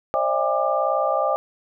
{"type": "tone cluster", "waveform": "sine", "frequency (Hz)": [536, 599, 658, 807, 1191], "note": ["C5", "D5", "E5", "G#5", "D6"], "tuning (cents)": [42, 34, -3, -50, 24], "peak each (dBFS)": -25, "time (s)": [0.14, 1.36], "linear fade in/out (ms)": 0, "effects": []}